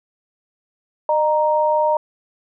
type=tone pair together; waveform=sine; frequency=609 / 934.1 Hz; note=D#5 / A#5; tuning=-37 / +3 cents; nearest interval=perfect fifth; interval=740 cents; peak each=-17 dBFS; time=1.09-1.97 s; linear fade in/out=2 ms; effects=none